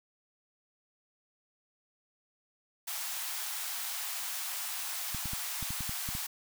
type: high-pass noise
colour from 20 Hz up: white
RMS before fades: -37 dBFS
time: 2.87-6.27 s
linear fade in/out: 10 ms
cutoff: 680 Hz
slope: 48 dB/octave
type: clicks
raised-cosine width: 5 ms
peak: -27 dBFS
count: 9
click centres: 5.147 / 5.257 / 5.334 / 5.627 / 5.706 / 5.807 / 5.894 / 6.089 / 6.151 s
effects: none